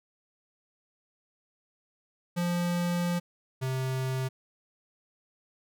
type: tone pair in turn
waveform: square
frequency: 174.61 / 130.81 Hz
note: F3 / C3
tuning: 0 / 0 cents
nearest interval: perfect fourth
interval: 500 cents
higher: first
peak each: -27 / -29 dBFS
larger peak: first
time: 2.36-3.2 / 3.61-4.29 s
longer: first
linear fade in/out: 20 ms
effects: none